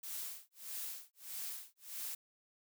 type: noise with tremolo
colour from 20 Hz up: blue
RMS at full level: -42 dBFS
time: 0.03-2.15 s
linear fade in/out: 5 ms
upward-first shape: sine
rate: 1.6 Hz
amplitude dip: 100%
effects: none